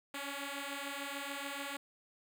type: beating tone pair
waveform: 5% pulse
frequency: 277.2 / 284 Hz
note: C#4 / C#4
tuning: 0 / +42 cents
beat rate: 6.8 Hz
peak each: -31 / -31 dBFS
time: 0.14-1.77 s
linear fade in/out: 5 ms
effects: none